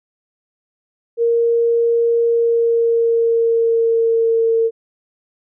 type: tone with pitch glide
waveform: sine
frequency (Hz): 466.2 to 454.5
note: A#4 to A#4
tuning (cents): 0 to -44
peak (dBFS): -12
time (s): 1.17-4.71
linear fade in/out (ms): 50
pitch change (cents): -44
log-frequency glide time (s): 2.23-4.55
effects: none